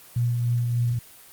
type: tone with tremolo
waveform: sine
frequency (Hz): 120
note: B2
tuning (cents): -49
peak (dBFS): -19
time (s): 0.16-0.99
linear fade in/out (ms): 5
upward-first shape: triangle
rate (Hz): 3.4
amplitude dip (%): 35
effects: white hiss -48 dBFS RMS until 1.32 s + Opus 24 kbps